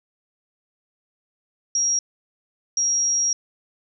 sine tone bursts at uneven times, 5650 Hz, F8, 19 cents sharp, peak -18 dBFS, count 2, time 1.75-1.99 / 2.77-3.33 s, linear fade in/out 2 ms, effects none

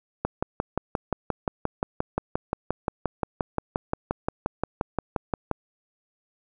click train, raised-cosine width 1 ms, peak -10 dBFS, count 31, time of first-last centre 0.25-5.513 s, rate 5.7 Hz, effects none

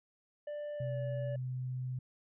triangle tone with pitch glide, 590 to 576.5 Hz, D5 to D5, +8 to -32 cents, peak -36 dBFS, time 0.47-1.36 s, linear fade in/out 5 ms, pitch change -40 cents, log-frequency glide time 0.77-0.97 s
sine tone, 127.5 Hz, C3, 44 cents flat, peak -35 dBFS, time 0.8-1.99 s, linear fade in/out 5 ms
effects resampled to 8000 Hz

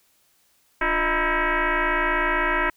sine tone with frequency modulation, 295.1 Hz, D4, 8 cents sharp, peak -19 dBFS, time 0.81-2.7 s, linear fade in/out 5 ms, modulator 323 Hz, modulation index 6.1, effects white hiss -63 dBFS RMS until 2.76 s

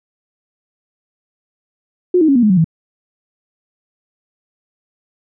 sine tone with pitch steps, 360 / 315.2 / 276 / 241.7 / 211.6 / 185.27 / 162.23 Hz, F#4 / D#4 / C#4 / B3 / G#3 / F#3 / E3, -47 / +23 / -7 / -37 / +33 / +3 / -27 cents, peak -8 dBFS, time 2.14-2.644 s, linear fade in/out 5 ms, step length 72 ms, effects none

